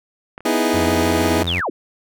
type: clicks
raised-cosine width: 0.5 ms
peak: -18 / -26 dBFS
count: 2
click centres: 0.379 / 0.406 s
type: chord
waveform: 25% pulse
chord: E major seventh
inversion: second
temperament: equal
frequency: 246.9 / 311.1 / 329.6 / 415.3 Hz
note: B3 / D#4 / E4 / G#4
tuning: 0 / 0 / 0 / 0 cents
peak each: -18 dBFS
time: 0.45-1.43 s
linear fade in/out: 5 ms
type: tone with vibrato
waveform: sawtooth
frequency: 87.31 Hz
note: F2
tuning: in tune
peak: -18 dBFS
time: 0.73-1.61 s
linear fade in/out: 20 ms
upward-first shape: sine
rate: 6.3 Hz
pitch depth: 54 cents each way
type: linear sweep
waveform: sine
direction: down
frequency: 3800 to 221.9 Hz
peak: -19 dBFS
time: 1.47-1.7 s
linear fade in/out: 5 ms
effects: none